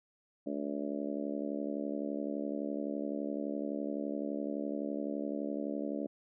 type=harmonic tone; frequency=71.8 Hz; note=D2; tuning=39 cents flat; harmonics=3 / 4 / 5 / 6 / 7 / 8 / 9; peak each=-40 / -37 / -44 / -46 / -46 / -42 / -47 dBFS; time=0.46-6.07 s; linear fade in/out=10 ms; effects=none